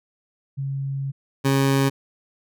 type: tone pair in turn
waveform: sine / 20% pulse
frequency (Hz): 137.1 / 136.62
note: C#3 / C#3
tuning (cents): -19 / -25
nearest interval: unison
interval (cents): 6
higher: first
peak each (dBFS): -24 / -12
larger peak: second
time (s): 0.57-1.12 / 1.44-1.9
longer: first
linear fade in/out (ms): 20
effects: none